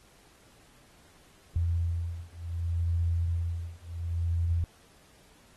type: beating tone pair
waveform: sine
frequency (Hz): 84.4 / 85.07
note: E2 / F2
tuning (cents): +41 / -45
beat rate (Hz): 0.67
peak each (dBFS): -30 / -30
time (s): 1.56-4.64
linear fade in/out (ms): 0
effects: pink hiss -60 dBFS RMS until 5.56 s + AAC 32 kbps